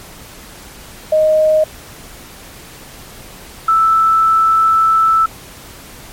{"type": "tone pair in turn", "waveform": "sine", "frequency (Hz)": [622.3, 1318.6], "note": ["D#5", "E6"], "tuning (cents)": [0, 0], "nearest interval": "octave + minor second", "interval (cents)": 1300, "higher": "second", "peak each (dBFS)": -8, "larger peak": "neither", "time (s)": [[1.12, 1.64], [3.68, 5.26]], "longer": "second", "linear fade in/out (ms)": 5, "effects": ["pink hiss -36 dBFS RMS until 6.12 s", "MP3 64 kbps"]}